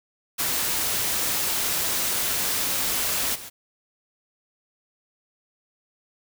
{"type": "noise with level steps", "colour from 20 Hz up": "white", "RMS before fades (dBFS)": [-25, -39], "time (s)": [0.38, 3.5], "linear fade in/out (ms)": 20, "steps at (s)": 3.34, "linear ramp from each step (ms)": 20, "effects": []}